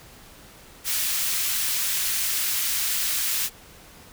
white high-pass noise, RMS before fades -25 dBFS, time 0.84-3.5 s, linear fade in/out 50 ms, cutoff 1700 Hz, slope 12 dB/octave, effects pink hiss -48 dBFS RMS until 4.12 s

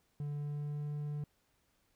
triangle tone with pitch glide, 145.9 to 147.51 Hz, D3 to D3, -11 to +8 cents, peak -34 dBFS, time 0.2-1.24 s, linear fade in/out 2 ms, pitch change +19 cents, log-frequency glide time 0.33-0.88 s, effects pink hiss -75 dBFS RMS until 1.95 s

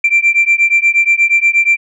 sine beating tone pair, 2351 / 2359.4 Hz, D7 / D7, +1 / +7 cents, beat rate 8.4 Hz, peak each -10 dBFS, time 0.04-1.77 s, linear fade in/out 5 ms, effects tanh soft clip ceiling -3 dBFS

